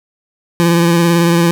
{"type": "tone with vibrato", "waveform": "25% pulse", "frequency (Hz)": 170, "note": "F3", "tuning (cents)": -46, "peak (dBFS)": -5, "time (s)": [0.6, 1.51], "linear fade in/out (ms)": 0, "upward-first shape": "sine", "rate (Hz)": 18, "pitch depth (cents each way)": 27, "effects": []}